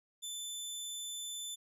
20% pulse tone, 3522 Hz, A7, 1 cent sharp, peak -34 dBFS, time 0.22-1.56 s, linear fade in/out 20 ms, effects none

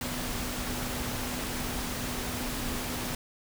sine tone in noise, 246.9 Hz, B3, in tune, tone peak -39 dBFS, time 0.01-3.15 s, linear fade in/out 2 ms, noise pink, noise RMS -34 dBFS, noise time 0.01-3.15 s, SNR -8 dB, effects none

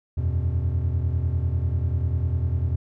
triangle chord, E suspended second, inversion none, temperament equal, 82.41 / 92.5 / 123.47 Hz, E2 / F#2 / B2, 0 / 0 / 0 cents, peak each -21 / -25 / -25 dBFS, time 0.17-2.76 s, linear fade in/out 10 ms, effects tanh soft clip ceiling -11 dBFS

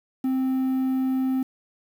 triangle tone with quantisation, 261.6 Hz, C4, in tune, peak -19 dBFS, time 0.24-1.43 s, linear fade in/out 5 ms, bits 8, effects none

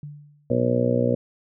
sine tone with exponential decay, 146.83 Hz, D3, in tune, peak -31 dBFS, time 0.03-0.63 s, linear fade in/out 2 ms, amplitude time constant 130 ms
harmonic tone, 60.8 Hz, B1, 26 cents flat, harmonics 2 / 3 / 4 / 5 / 6 / 7 / 8 / 9 / 10, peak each -25 / -32 / -24 / -34 / -31 / -35 / -24 / -25 / -34 dBFS, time 0.5-1.15 s, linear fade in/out 5 ms
effects none

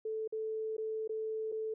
sine tone with dropouts, 438.6 Hz, A4, 6 cents flat, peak -34 dBFS, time 0.05-1.74 s, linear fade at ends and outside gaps 5 ms, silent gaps 0.277-0.324 / 0.768-0.78 / 1.077-1.093 / 1.518-1.522 s, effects none

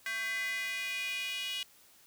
square tone with high-pass filter sweep, 223.8 Hz, A3, 30 cents sharp, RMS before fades -36 dBFS, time 0.06-1.63 s, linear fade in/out 2 ms, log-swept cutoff 1800 to 2900 Hz, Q 5.9, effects white hiss -61 dBFS RMS until 2.06 s

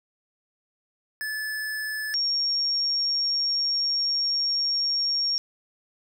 square / sine tone pair in turn, 1732 / 5548 Hz, A6 / F8, -28 / -12 cents, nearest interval octave + minor sixth, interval 2016 cents, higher second, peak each -29 / -22 dBFS, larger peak second, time 1.21-2.14 / 2.14-5.38 s, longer second, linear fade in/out 0 ms, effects none

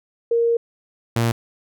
sine / sawtooth tone pair in turn, 466.2 / 116.25 Hz, A#4 / A#2, 0 / -4 cents, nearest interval 2 octaves, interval 2404 cents, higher first, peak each -15 / -13 dBFS, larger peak second, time 0.31-0.57 / 1.16-1.32 s, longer first, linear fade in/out 5 ms, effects none

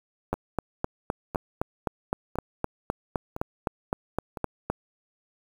two click trains, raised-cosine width 1 ms, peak -20 / -11 dBFS, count 5 / 18, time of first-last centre 0.34-4.372 / 0.33-4.7 s, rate 0.992 / 3.89 Hz, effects 7-bit

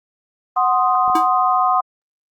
sine chord, C diminished, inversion second, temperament equal, 740 / 1046.5 / 1244.5 Hz, Gb5 / C6 / Eb6, 0 / 0 / 0 cents, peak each -17 / -18 / -18 dBFS, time 0.56-1.81 s, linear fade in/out 10 ms
clicks, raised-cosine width 2 ms, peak -24 dBFS, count 2, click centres 1.079 / 1.099 s
square tone with exponential decay, 322.2 Hz, E4, 39 cents flat, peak -16 dBFS, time 1.15-1.29 s, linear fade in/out 5 ms, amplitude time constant 30 ms
effects Opus 32 kbps

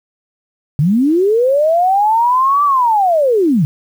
sine linear two-way sweep, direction up then down, 134.1 to 1174.7 to 134.1 Hz, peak -9 dBFS, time 0.79-3.65 s, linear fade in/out 0 ms, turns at 2.64 s, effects 7-bit

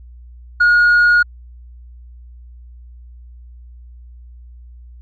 sine tone with tanh clipping, 1439 Hz, F#6, 49 cents flat, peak -9 dBFS, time 0.6-1.23 s, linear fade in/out 10 ms, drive 1 dB, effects added 60 Hz sine -36 dBFS peak until 5.01 s

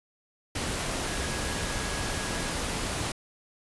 sine tone in noise, 1658 Hz, G#6, 3 cents flat, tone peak -41 dBFS, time 1.06-2.52 s, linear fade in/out 5 ms, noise pink, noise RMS -31 dBFS, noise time 0.55-3.12 s, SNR -13 dB, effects resampled to 24000 Hz

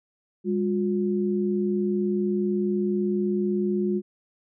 sine tone pair together, 202.1 / 358 Hz, G#3 / F4, -47 / +43 cents, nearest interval minor seventh, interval 990 cents, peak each -24 / -25 dBFS, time 0.44-4.02 s, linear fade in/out 50 ms, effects none

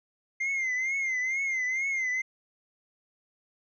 triangle tone with vibrato, 2093 Hz, C7, in tune, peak -25 dBFS, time 0.4-2.22 s, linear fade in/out 10 ms, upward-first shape triangle, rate 2.2 Hz, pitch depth 97 cents each way, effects resampled to 16000 Hz

